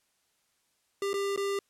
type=tone with dropouts; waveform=square; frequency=397.8 Hz; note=G4; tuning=25 cents sharp; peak=-29 dBFS; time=1.02-1.59 s; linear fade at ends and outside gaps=2 ms; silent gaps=1.132-1.14 / 1.362-1.375 s; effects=white hiss -73 dBFS RMS until 1.69 s + low-pass 11000 Hz 12 dB/octave